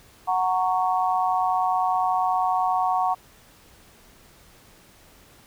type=chord; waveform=sine; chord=F# major; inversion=none; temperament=just; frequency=740 / 925 / 1110 Hz; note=F#5 / A#5 / C#6; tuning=0 / -14 / +2 cents; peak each=-22 / -26 / -26 dBFS; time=0.27-3.15 s; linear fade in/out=20 ms; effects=pink hiss -53 dBFS RMS until 5.46 s